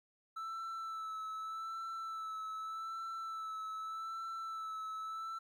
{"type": "tone with vibrato", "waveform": "triangle", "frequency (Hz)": 1318.5, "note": "E6", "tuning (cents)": 0, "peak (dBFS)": -38, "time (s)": [0.36, 5.39], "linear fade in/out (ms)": 10, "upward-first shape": "sine", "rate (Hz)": 0.83, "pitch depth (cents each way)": 25, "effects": ["13-bit"]}